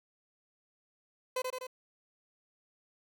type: tone with echo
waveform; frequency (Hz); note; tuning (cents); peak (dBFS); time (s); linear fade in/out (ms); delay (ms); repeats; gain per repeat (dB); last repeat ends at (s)
30% pulse; 510; C5; -44; -28; 1.36-1.42; 5; 83; 3; -3; 1.669
effects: none